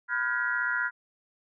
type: tone cluster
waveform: sine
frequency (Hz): 999 / 1414 / 1529 / 1666 / 1926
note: B5 / F6 / G6 / G#6 / B6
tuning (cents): +20 / +21 / -44 / +5 / -44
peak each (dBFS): -36 / -28 / -34 / -33 / -36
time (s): 0.08-0.91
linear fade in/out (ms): 50
effects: none